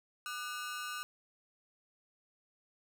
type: ring-modulated tone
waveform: sawtooth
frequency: 1350 Hz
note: E6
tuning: 41 cents sharp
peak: -32 dBFS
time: 0.26-1.03 s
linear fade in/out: 0 ms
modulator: 138 Hz
effects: none